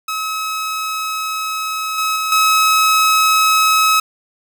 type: tone with level steps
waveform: sawtooth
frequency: 1283 Hz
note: E6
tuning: 47 cents flat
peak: -16 / -12 / -14 / -7 dBFS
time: 0.08-4 s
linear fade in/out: 5 ms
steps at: 1.98 / 2.16 / 2.32 s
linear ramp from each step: 2 ms
effects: none